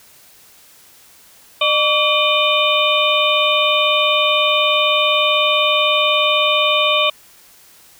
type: harmonic tone with a mistuned harmonic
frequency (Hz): 606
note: D#5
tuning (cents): -46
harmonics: 1 / 2 / 4 / 5 / 6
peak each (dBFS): -19 / -19 / -19 / -19 / -19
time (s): 1.61-7.1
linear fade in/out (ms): 5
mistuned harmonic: 2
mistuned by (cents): -99
effects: white hiss -47 dBFS RMS until 7.99 s